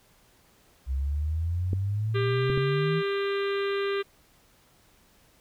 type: exponential sweep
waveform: sine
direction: up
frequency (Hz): 64.4 to 164.81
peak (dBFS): -25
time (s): 0.86-3.03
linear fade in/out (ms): 50
type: clicks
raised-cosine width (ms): 3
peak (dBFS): -18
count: 3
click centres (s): 1.732 / 2.5 / 2.576
type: harmonic tone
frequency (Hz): 397.7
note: G4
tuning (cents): +25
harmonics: 1 / 3 / 4 / 5 / 6 / 7 / 8 / 9 / 10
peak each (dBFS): -26 / -36 / -38 / -40 / -42 / -43 / -44 / -45 / -46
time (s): 2.14-4.03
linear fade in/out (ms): 20
effects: pink hiss -61 dBFS RMS until 5.4 s